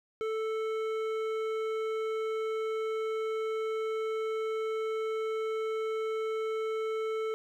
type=tone with hard clipping; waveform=triangle; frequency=440 Hz; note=A4; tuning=in tune; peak=-32 dBFS; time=0.21-7.34 s; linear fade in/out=0 ms; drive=15 dB; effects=none